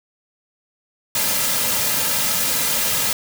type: noise with comb filter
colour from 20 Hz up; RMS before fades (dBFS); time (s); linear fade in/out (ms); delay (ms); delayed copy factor
white; -20; 1.15-3.13; 2; 2.7; -0.6
effects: none